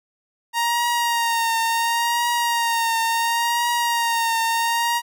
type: tone with vibrato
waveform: sawtooth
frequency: 932 Hz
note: A#5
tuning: 1 cent flat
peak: -15 dBFS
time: 0.53-5.02 s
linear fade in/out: 50 ms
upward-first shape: triangle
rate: 0.71 Hz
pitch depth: 42 cents each way
effects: none